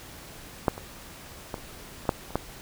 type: clicks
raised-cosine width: 1 ms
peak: -6 / -23 / -17 / -30 / -28 / -7 / -28 / -10 dBFS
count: 8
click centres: 0.682 / 0.779 / 1.542 / 1.582 / 2.054 / 2.092 / 2.306 / 2.356 s
effects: pink hiss -45 dBFS RMS until 2.61 s